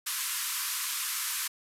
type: band-pass noise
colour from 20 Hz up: white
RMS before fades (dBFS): -33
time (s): 0.06-1.48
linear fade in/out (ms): 10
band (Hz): 970 to 14000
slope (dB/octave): 96
effects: none